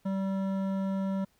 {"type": "tone with hard clipping", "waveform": "sine", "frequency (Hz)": 193.2, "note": "G3", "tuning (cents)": -25, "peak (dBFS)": -30, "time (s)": [0.05, 1.25], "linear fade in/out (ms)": 10, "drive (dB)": 12, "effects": ["pink hiss -69 dBFS RMS until 1.39 s"]}